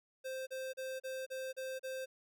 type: tone bursts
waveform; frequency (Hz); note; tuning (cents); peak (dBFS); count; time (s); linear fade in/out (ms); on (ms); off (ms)
square; 523.3; C5; 0; -40; 7; 0.24-2.06; 20; 230; 35
effects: none